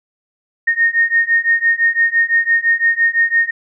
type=beating tone pair; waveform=sine; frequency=1843 / 1848.9 Hz; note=A#6 / A#6; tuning=-20 / -15 cents; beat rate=5.9 Hz; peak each=-15 / -14 dBFS; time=0.67-3.51 s; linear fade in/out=10 ms; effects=none